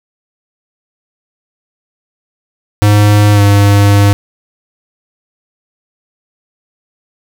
square tone with pitch glide, 103.83 to 101.17 Hz, G#2 to G#2, 0 to -45 cents, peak -5 dBFS, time 2.82-4.13 s, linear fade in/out 0 ms, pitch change -45 cents, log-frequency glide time 3.33-3.41 s, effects none

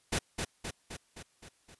pink noise with echo, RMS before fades -30 dBFS, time 0.12-0.19 s, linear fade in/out 10 ms, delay 260 ms, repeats 6, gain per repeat -4 dB, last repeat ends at 1.75 s, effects white hiss -69 dBFS RMS until 1.79 s + resampled to 24000 Hz

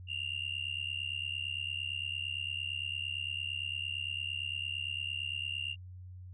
sine tone with amplitude modulation, 2800 Hz, F7, 4 cents sharp, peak -29 dBFS, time 0.07-5.76 s, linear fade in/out 50 ms, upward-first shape sine, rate 68.8 Hz, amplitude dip 100%, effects tanh soft clip ceiling -29 dBFS + added 91 Hz sine -45 dBFS peak until 6.33 s

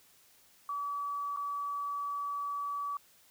sine tone with dropouts, 1145 Hz, D6, 44 cents flat, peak -33 dBFS, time 0.69-2.97 s, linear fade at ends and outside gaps 2 ms, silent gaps 1.363-1.371 s, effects white hiss -63 dBFS RMS until 3.3 s

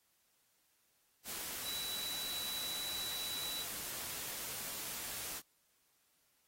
sine tone in noise, 3932 Hz, B7, 8 cents flat, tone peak -40 dBFS, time 1.63-3.66 s, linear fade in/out 50 ms, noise white, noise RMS -43 dBFS, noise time 1.24-5.42 s, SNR 0 dB, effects white hiss -75 dBFS RMS until 6.47 s + AAC 48 kbps

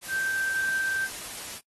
sine tone in noise, 1564 Hz, G6, 4 cents flat, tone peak -25 dBFS, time 0.08-1.09 s, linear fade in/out 50 ms, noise white, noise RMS -38 dBFS, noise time 0.01-1.61 s, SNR +10 dB, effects noise-tail reverb RT60 0.1 s tail -24 dB re dry + AAC 32 kbps

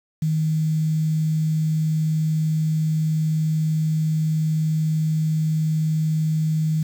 sine tone with quantisation, 156.8 Hz, D#3, 14 cents sharp, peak -18 dBFS, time 0.22-6.83 s, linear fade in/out 5 ms, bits 7, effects none

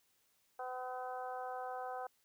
harmonic tone, 253.4 Hz, B3, 45 cents sharp, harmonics 2 / 3 / 4 / 5 / 6, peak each -46 / -42 / -50 / -50 / -53 dBFS, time 0.59-2.07 s, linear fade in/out 5 ms, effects white hiss -75 dBFS RMS until 2.24 s

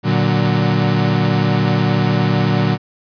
35% pulse chord, Bb augmented, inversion none, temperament equal, 116.54 / 146.83 / 185 Hz, Bb2 / D3 / F#3, 0 / 0 / 0 cents, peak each -16 dBFS, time 0.03-2.78 s, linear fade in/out 50 ms, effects resampled to 11025 Hz

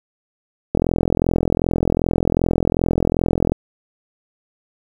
click train, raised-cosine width 2 ms, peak -3 dBFS, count 119, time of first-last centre 0.75-3.52 s, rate 42.6 Hz, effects 7-bit

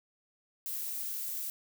violet noise, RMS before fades -37 dBFS, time 0.66-1.5 s, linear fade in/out 0 ms, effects none

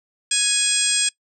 harmonic tone with a mistuned harmonic, 830.6 Hz, G#5, in tune, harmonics 2 / 3 / 4 / 5 / 6 / 7 / 8 / 9 / 10, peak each -31 / -27 / -24 / -32 / -25 / -31 / -31 / -25 / -21 dBFS, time 0.31-1.09 s, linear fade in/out 5 ms, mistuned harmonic 7, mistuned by -34 cents, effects noise-tail reverb RT60 0.1 s tail -23 dB re dry

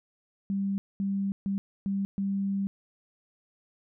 sine tone bursts at uneven times, 196.9 Hz, G3, 8 cents sharp, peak -26 dBFS, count 5, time 0.5-0.78 / 1-1.32 / 1.46-1.58 / 1.86-2.05 / 2.18-2.67 s, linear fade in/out 0 ms, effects none

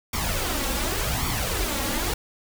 pink noise with flanger, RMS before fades -26 dBFS, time 0.13-2.14 s, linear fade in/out 5 ms, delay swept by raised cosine 0.89 to 3.69 ms, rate 0.88 Hz, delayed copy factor +0.65, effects none

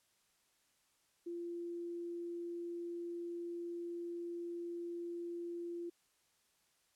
sine tone, 344 Hz, F4, 26 cents flat, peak -40 dBFS, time 1.26-5.9 s, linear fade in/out 10 ms, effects white hiss -75 dBFS RMS until 6.95 s + low-pass 11000 Hz 12 dB/octave

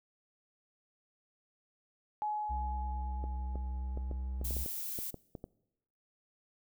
sine tone with exponential decay, 845 Hz, G#5, 30 cents sharp, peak -31 dBFS, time 2.22-4.85 s, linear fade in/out 0 ms, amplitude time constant 570 ms
triangle tone, 64.1 Hz, C2, 35 cents flat, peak -33 dBFS, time 2.49-4.65 s, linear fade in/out 20 ms
clicks, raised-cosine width 2 ms, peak -29 dBFS, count 12, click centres 3.24 / 3.556 / 3.974 / 4.113 / 4.414 / 4.508 / 4.567 / 4.661 / 4.988 / 5.143 / 5.352 / 5.441 s
violet noise, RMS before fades -39 dBFS, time 4.44-5.11 s, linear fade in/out 10 ms
effects noise-tail reverb RT60 0.9 s tail -23 dB re dry

